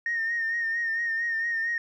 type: tone with vibrato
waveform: sine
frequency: 1840 Hz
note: A#6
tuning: 23 cents flat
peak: -24 dBFS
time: 0.06-1.78 s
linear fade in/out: 2 ms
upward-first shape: sine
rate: 4.4 Hz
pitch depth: 39 cents each way
effects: tanh soft clip ceiling -21 dBFS + 11-bit